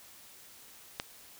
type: click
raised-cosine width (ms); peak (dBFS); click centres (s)
0.2; -15; 0.999
effects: white hiss -54 dBFS RMS until 1.39 s